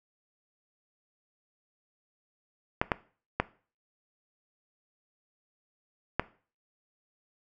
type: clicks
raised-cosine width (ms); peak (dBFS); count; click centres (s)
0.5; -9; 4; 2.815 / 2.918 / 3.4 / 6.196
effects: noise-tail reverb RT60 0.4 s tail -18 dB re dry